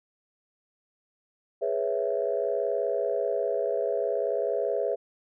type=chord; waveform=sine; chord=C# minor seventh; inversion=second; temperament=equal; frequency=415.3 / 493.9 / 554.4 / 659.3 Hz; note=G#4 / B4 / C#5 / E5; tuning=0 / 0 / 0 / 0 cents; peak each=-30 dBFS; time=1.61-4.96 s; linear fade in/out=20 ms; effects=tanh soft clip ceiling -14 dBFS